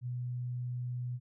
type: tone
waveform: sine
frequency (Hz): 123.47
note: B2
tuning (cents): 0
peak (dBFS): -34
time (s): 0.01-1.2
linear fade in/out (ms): 50
effects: none